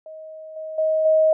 sine tone with level steps, 630 Hz, D#5, 21 cents sharp, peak -35 / -29 / -17 / -13 dBFS, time 0.06-1.33 s, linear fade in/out 2 ms, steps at 0.56 / 0.78 / 1.05 s, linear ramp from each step 5 ms, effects none

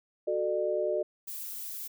sine chord, D major, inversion first, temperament equal with one note detuned, 370 / 440 / 601.4 Hz, F#4 / A4 / D5, 0 / 0 / +41 cents, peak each -32 / -33 / -29 dBFS, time 0.27-1.03 s, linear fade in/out 10 ms
violet noise, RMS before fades -39 dBFS, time 1.27-1.88 s, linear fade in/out 10 ms
effects none

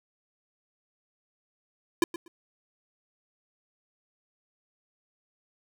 square tone with echo, 340.1 Hz, F4, 46 cents flat, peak -19 dBFS, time 2.02-2.04 s, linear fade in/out 2 ms, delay 120 ms, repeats 2, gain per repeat -15 dB, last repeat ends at 2.28 s, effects none

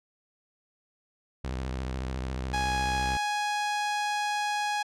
sawtooth tone with vibrato, 64.5 Hz, C2, 24 cents flat, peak -27 dBFS, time 1.44-3.17 s, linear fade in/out 5 ms, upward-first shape sine, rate 14 Hz, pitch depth 100 cents each way
sawtooth tone, 832 Hz, G#5, 3 cents sharp, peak -23 dBFS, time 2.53-4.83 s, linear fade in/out 10 ms
effects low-pass 7000 Hz 12 dB/octave

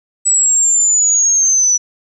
sine linear sweep, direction down, 7902 to 5890 Hz, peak -9 dBFS, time 0.25-1.78 s, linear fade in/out 20 ms, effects none

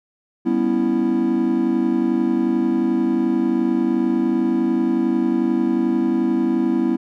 triangle chord, C# half-diminished seventh, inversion second, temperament equal with one note detuned, 196 / 246.9 / 278.1 / 329.6 Hz, G3 / B3 / C#4 / E4, 0 / 0 / +6 / 0 cents, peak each -24 / -18 / -23 / -18 dBFS, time 0.45-6.97 s, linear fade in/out 20 ms, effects none

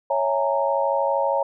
sine chord, A# half-diminished seventh, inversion first, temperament equal with one note detuned, 554.4 / 659.3 / 830.6 / 923.2 Hz, C#5 / E5 / G#5 / A#5, 0 / 0 / 0 / -17 cents, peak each -22 / -27 / -27 / -24 dBFS, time 0.1-1.43 s, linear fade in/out 5 ms, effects none

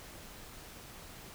silence, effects pink hiss -50 dBFS RMS until 1.34 s

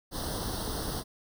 pink noise with comb filter, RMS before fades -34 dBFS, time 0.11-1.04 s, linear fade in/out 50 ms, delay 0.21 ms, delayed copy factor +1, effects none

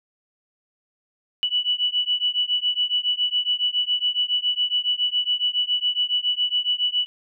sine beating tone pair, 2953 / 2960.2 Hz, F#7 / F#7, -4 / 0 cents, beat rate 7.2 Hz, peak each -23 dBFS, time 1.43-7.06 s, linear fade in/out 0 ms, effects none

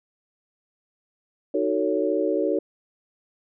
sine chord, D# half-diminished seventh, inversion none, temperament just, 311.1 / 373.4 / 448 / 560 Hz, D#4 / F#4 / A4 / C#5, 0 / +16 / +31 / +18 cents, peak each -26 dBFS, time 1.54-2.59 s, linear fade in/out 5 ms, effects none

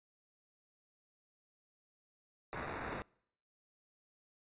white noise with sample-and-hold, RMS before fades -42 dBFS, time 2.53-3.02 s, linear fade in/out 0 ms, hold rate 3150 Hz, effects noise-tail reverb RT60 0.7 s tail -26 dB re dry + resampled to 8000 Hz

